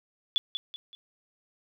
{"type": "tone with echo", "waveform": "sine", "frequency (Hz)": 3444, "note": "A7", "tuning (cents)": -38, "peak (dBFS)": -21, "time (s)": [0.36, 0.38], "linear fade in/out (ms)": 0, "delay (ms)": 190, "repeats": 3, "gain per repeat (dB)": -8, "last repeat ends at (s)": 0.95, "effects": []}